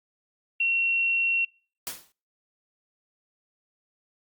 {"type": "tone", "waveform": "sine", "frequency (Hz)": 2729, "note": "F7", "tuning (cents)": -41, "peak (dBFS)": -21, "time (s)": [0.6, 1.45], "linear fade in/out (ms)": 5}
{"type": "noise with exponential decay", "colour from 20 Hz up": "white", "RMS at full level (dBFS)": -30, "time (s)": [1.87, 2.12], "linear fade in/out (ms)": 0, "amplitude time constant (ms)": 54}
{"effects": ["noise-tail reverb RT60 0.4 s tail -26 dB re dry", "Opus 48 kbps"]}